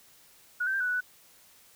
sine tone with pitch steps, 1459 / 1548 / 1584 / 1485 / 1476 / 1487 Hz, F#6 / G6 / G6 / F#6 / F#6 / F#6, -25 / -22 / +18 / +6 / -5 / +8 cents, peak -26 dBFS, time 0.6-1.008 s, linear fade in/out 10 ms, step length 68 ms, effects white hiss -58 dBFS RMS until 1.75 s

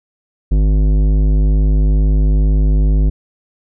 sine tone with tanh clipping, 51.1 Hz, G#1, 27 cents flat, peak -11 dBFS, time 0.51-3.1 s, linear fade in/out 10 ms, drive 14 dB, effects none

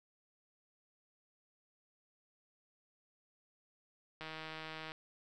click train, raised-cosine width 0.3 ms, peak -29 dBFS, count 113, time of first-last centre 4.21-4.919 s, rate 158 Hz, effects none

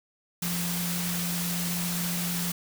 sine tone in noise, 174.61 Hz, F3, in tune, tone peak -30 dBFS, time 0.42-2.52 s, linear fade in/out 5 ms, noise white, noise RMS -32 dBFS, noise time 0.42-2.52 s, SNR -1 dB, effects none

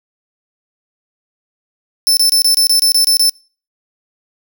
sawtooth tone bursts, 5290 Hz, E8, 5 cents sharp, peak -6 dBFS, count 10, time 2.07-3.295 s, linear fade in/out 0 ms, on 100 ms, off 25 ms, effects noise-tail reverb RT60 0.4 s tail -26 dB re dry

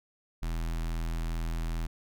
square tone with notch filter, 41.2 Hz, E1, in tune, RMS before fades -32 dBFS, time 0.42-1.87 s, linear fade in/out 10 ms, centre 490 Hz, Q 1.6, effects none

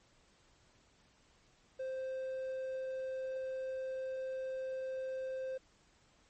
triangle tone, 523.3 Hz, C5, in tune, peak -35 dBFS, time 1.79-5.58 s, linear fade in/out 10 ms, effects pink hiss -68 dBFS RMS until 6.29 s + MP3 32 kbps

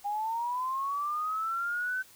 sine linear sweep, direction up, 805 to 1532 Hz, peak -29 dBFS, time 0.04-2.03 s, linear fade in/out 20 ms, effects white hiss -56 dBFS RMS until 2.15 s

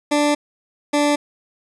20% pulse tone pair in turn, 293.7 / 292.3 Hz, D4 / D4, 0 / -8 cents, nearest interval unison, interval 8 cents, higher first, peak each -10 dBFS, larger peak neither, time 0.11-0.35 / 0.93-1.16 s, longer first, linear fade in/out 10 ms, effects resampled to 24000 Hz

